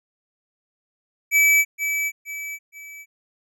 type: tone with echo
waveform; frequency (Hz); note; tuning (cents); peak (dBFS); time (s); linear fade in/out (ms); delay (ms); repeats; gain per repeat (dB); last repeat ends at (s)
square; 2300; D7; -37; -14; 1.31-1.65; 50; 470; 3; -8; 3.06
effects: none